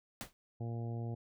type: noise with exponential decay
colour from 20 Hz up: pink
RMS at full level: -38 dBFS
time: 0.21-0.33 s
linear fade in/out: 0 ms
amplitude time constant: 26 ms
type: harmonic tone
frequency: 116.54 Hz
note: A#2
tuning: in tune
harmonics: 1 / 2 / 3 / 4 / 5 / 6 / 7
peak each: -37 / -46 / -49 / -51 / -56 / -53 / -57 dBFS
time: 0.6-1.15 s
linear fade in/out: 10 ms
effects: none